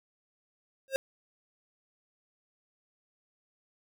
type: tone with exponential growth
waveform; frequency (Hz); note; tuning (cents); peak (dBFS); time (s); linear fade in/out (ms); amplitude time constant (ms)
square; 536; C5; +42; -22; 0.88-0.96; 0; 16
effects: none